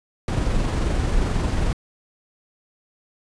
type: noise with amplitude modulation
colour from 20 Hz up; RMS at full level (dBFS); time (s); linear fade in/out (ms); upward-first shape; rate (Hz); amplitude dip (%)
brown; -20; 0.28-1.73; 2; sine; 22.5; 25
effects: resampled to 22050 Hz